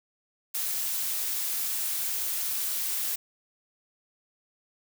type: noise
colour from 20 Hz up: blue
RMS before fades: -30 dBFS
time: 0.54-3.16 s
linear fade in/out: 10 ms
effects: none